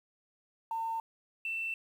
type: tone pair in turn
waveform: sine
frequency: 905 / 2677 Hz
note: A5 / E7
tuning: +48 / +26 cents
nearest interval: octave + perfect fifth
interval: 1878 cents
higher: second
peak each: -31 / -32 dBFS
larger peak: first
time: 0.71-1 / 1.45-1.74 s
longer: neither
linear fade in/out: 2 ms
effects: tanh soft clip ceiling -27 dBFS + 10-bit